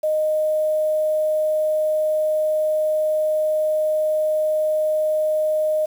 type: tone with quantisation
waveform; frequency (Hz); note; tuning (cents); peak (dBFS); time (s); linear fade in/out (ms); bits
sine; 618; D#5; -12; -17; 0.03-5.86; 10; 7
effects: none